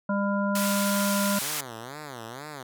harmonic tone, 200.5 Hz, G3, 39 cents sharp, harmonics 1 / 3 / 5 / 7, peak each -25 / -30 / -32 / -33 dBFS, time 0.09-1.39 s, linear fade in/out 5 ms
white band-pass noise, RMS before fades -31 dBFS, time 0.55-1.61 s, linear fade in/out 5 ms, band 880 to 14000 Hz, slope 24 dB/octave
5% pulse tone with vibrato, 130.81 Hz, C3, in tune, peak -26 dBFS, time 1.41-2.63 s, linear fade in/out 5 ms, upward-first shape sine, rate 2.1 Hz, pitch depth 270 cents each way
effects none

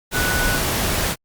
sine tone in noise, 1480 Hz, F#6, in tune, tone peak -22 dBFS, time 0.12-0.61 s, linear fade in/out 50 ms, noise pink, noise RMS -21 dBFS, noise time 0.11-1.16 s, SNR -4 dB, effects Opus 48 kbps

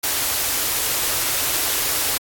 white band-stop noise, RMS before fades -21 dBFS, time 0.03-2.18 s, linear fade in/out 10 ms, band 150 to 250 Hz, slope 96 dB/octave, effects AAC 64 kbps

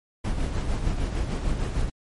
brown noise with tremolo, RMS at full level -24 dBFS, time 0.24-1.9 s, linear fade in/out 10 ms, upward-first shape sine, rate 6.6 Hz, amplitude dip 45%, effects MP3 48 kbps

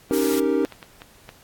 triangle chord, Eb dominant seventh, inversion third, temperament equal, 277.2 / 311.1 / 392 / 466.2 Hz, Db4 / Eb4 / G4 / Bb4, 0 / 0 / 0 / 0 cents, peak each -22 dBFS, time 0.11-0.65 s, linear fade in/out 0 ms
white noise, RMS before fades -31 dBFS, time 0.13-0.4 s, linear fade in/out 5 ms
clicks, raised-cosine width 0.3 ms, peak -23 dBFS, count 5, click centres 0.656 / 0.723 / 0.828 / 1.019 / 1.291 s
effects pink hiss -52 dBFS RMS until 1.43 s + AAC 64 kbps

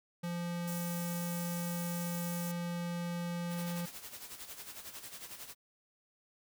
square tone, 173 Hz, F3, 16 cents flat, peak -36 dBFS, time 0.23-3.86 s, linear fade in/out 10 ms
white high-pass noise, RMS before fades -45 dBFS, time 0.67-2.52 s, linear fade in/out 10 ms, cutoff 5200 Hz, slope 48 dB/octave
white noise with tremolo, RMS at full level -45 dBFS, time 3.49-5.55 s, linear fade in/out 50 ms, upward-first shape sine, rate 11 Hz, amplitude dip 65%
effects none

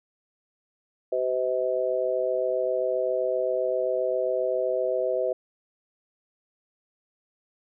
harmonic tone, 127.6 Hz, C3, 43 cents flat, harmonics 3 / 4 / 5, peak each -30 / -26 / -27 dBFS, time 1.12-5.33 s, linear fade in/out 5 ms, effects none

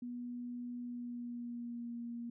sine tone with pitch glide, 243.3 to 236.1 Hz, B3 to A#3, -26 to +22 cents, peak -40 dBFS, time 0.02-2.3 s, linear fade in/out 5 ms, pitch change -52 cents, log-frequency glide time 0.8-1.94 s, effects none

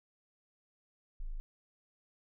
sine tone, 27.06 Hz, A0, 28 cents flat, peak -36 dBFS, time 1.2-1.4 s, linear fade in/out 0 ms, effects none

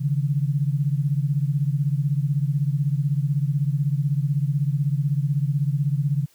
sine beating tone pair, 138.4 / 154.4 Hz, C#3 / D#3, -2 / -13 cents, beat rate 16 Hz, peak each -21 / -24 dBFS, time 0-6.26 s, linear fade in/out 20 ms, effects white hiss -59 dBFS RMS until 6.34 s

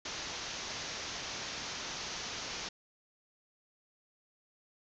white low-pass noise, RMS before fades -41 dBFS, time 0.05-2.69 s, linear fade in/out 5 ms, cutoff 6600 Hz, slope 96 dB/octave, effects none

